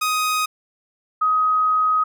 sawtooth / sine tone pair in turn, 1252 / 1259.3 Hz, D#6 / D#6, +10 / +20 cents, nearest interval unison, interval 10 cents, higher second, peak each -15 dBFS, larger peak neither, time 0.01-0.46 / 1.21-2.04 s, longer second, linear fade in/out 10 ms, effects none

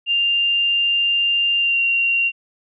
sine tone with pitch glide, 2794 to 2760 Hz, F7 to F7, 0 to -21 cents, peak -15 dBFS, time 0.06-2.32 s, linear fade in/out 50 ms, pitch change -21 cents, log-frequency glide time 1.58-1.8 s, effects none

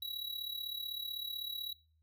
square tone with amplitude modulation, 3900 Hz, B7, 23 cents flat, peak -36 dBFS, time 0.02-1.73 s, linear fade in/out 5 ms, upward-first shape sine, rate 35.9 Hz, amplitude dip 75%, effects noise-tail reverb RT60 0.4 s tail -21 dB re dry + added 79 Hz sine -69 dBFS peak until 2.02 s

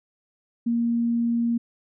sine tone, 234.3 Hz, A#3, 9 cents sharp, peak -20 dBFS, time 0.66-1.58 s, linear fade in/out 10 ms, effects none

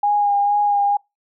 sine tone with vibrato, 817 Hz, G#5, 29 cents flat, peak -14 dBFS, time 0.03-0.97 s, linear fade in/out 5 ms, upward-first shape sine, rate 2.2 Hz, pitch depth 20 cents each way, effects noise-tail reverb RT60 0.2 s tail -25 dB re dry

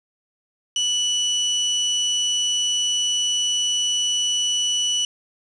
30% pulse tone, 2960 Hz, F#7, in tune, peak -16 dBFS, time 0.76-5.05 s, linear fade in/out 2 ms, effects resampled to 22050 Hz + 7-bit

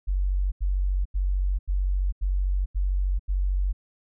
sine tone bursts, 46.96 Hz, F#1, 26 cents sharp, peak -21 dBFS, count 7, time 0.07-3.73 s, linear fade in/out 20 ms, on 450 ms, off 85 ms, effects none

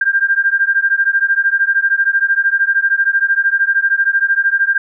sine beating tone pair, 1588 / 1601 Hz, G6 / G6, +22 / +36 cents, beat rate 13 Hz, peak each -14 dBFS, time 0.01-4.78 s, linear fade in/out 5 ms, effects none

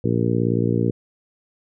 harmonic tone, 58.27 Hz, A#1, in tune, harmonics 2 / 3 / 4 / 5 / 6 / 7 / 8, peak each -22 / -24 / -25 / -26 / -27 / -27 / -28 dBFS, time 0.04-0.91 s, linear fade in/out 5 ms, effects none

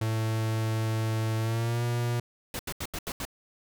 45% pulse tone with pitch glide, 110.9 to 119.55 Hz, A2 to A#2, +14 to +44 cents, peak -26 dBFS, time 0.01-2.2 s, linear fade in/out 5 ms, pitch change +130 cents, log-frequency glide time 1.38-1.83 s
pink noise bursts, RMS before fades -34 dBFS, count 6, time 2.54-3.252 s, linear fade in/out 2 ms, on 52 ms, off 80 ms
effects none

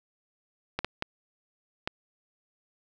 clicks, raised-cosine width 0.3 ms, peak -13 dBFS, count 4, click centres 0.79 / 0.846 / 1.024 / 1.875 s, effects none

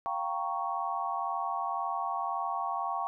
sine chord, G half-diminished seventh, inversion third, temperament equal with one note detuned, 698.5 / 780.4 / 932.3 / 1108.7 Hz, F5 / G5 / Bb5 / Db6, 0 / -8 / 0 / 0 cents, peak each -37 / -35 / -37 / -34 dBFS, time 0.06-3.07 s, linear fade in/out 0 ms, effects none

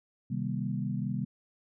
sine chord, C minor seventh, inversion none, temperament equal with one note detuned, 130.81 / 155.56 / 196 / 237.4 Hz, C3 / Eb3 / G3 / Bb3, 0 / 0 / 0 / +32 cents, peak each -34 / -37 / -34 / -37 dBFS, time 0.3-1.25 s, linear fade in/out 10 ms, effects none

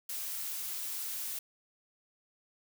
blue noise, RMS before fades -38 dBFS, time 0.09-1.39 s, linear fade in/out 5 ms, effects none

